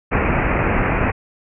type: low-pass noise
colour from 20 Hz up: pink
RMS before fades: -18 dBFS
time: 0.11-1.12 s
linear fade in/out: 20 ms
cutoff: 2600 Hz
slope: 96 dB/octave
effects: none